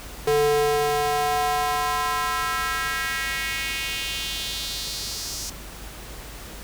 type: tone with high-pass filter sweep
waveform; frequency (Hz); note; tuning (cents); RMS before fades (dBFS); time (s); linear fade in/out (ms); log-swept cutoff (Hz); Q
square; 146.83; D3; 0; -25; 0.27-5.5; 5; 400 to 5800; 2.5
effects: added 50 Hz sine -40 dBFS peak until 6.63 s + pink hiss -40 dBFS RMS until 6.63 s